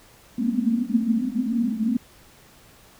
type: band-pass noise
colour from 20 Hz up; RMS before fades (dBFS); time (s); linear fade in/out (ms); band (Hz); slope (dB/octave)
white; -23; 0.38-1.97; 5; 220 to 250; 96
effects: pink hiss -52 dBFS RMS until 2.99 s